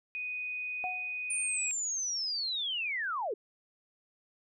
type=tone; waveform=sine; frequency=2489 Hz; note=D#7; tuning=in tune; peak=-34 dBFS; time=0.15-1.71 s; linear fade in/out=0 ms
type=tone with exponential decay; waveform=sine; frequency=735 Hz; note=F#5; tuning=12 cents flat; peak=-31 dBFS; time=0.84-1.19 s; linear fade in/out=0 ms; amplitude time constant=75 ms
type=linear sweep; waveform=sine; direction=down; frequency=9280 to 370 Hz; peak=-31 dBFS; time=1.3-3.34 s; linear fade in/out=5 ms
effects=none